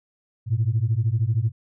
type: beating tone pair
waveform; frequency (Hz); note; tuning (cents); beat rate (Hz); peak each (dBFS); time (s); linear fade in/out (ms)
sine; 105.8 / 118.8; G#2 / A#2; +33 / +33; 13; -21; 0.46-1.52; 50
effects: tanh soft clip ceiling -13 dBFS